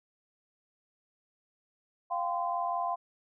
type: chord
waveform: sine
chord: F suspended second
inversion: none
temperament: equal with one note detuned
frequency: 698.5 / 784 / 1029.1 Hz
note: F5 / G5 / C6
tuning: 0 / 0 / -29 cents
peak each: -32 / -36 / -33 dBFS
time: 2.1-2.96 s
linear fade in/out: 20 ms
effects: none